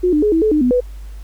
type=tone with pitch steps; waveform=sine; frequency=361 / 300.1 / 420.6 / 325.5 / 432.1 / 303.1 / 248.3 / 495.8 Hz; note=F#4 / D4 / G#4 / E4 / A4 / D#4 / B3 / B4; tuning=-43 / +38 / +22 / -22 / -31 / -45 / +9 / +7 cents; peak=-11 dBFS; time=0.03-0.806 s; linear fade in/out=10 ms; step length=97 ms; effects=added 50 Hz sine -29 dBFS peak until 1.23 s + pink hiss -50 dBFS RMS until 1.23 s